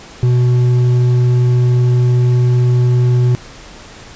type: tone with hard clipping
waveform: sine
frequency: 123.47 Hz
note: B2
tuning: in tune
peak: -10 dBFS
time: 0.23-3.35 s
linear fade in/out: 0 ms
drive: 5 dB
effects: pink hiss -36 dBFS RMS until 4.15 s + resampled to 16000 Hz